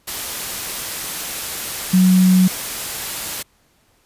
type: tone in noise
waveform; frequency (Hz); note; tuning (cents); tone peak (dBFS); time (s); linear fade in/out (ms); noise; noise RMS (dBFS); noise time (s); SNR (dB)
sine; 185; F#3; 0; -9; 1.93-2.48; 10; white; -26; 0.07-3.43; +14
effects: pink hiss -59 dBFS RMS until 4.05 s + resampled to 32000 Hz